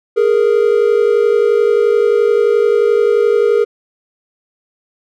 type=tone pair together; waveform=triangle; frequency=414.7 / 466.2 Hz; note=G#4 / A#4; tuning=-3 / 0 cents; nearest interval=major second; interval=203 cents; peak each=-10 dBFS; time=0.16-3.65 s; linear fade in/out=20 ms; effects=none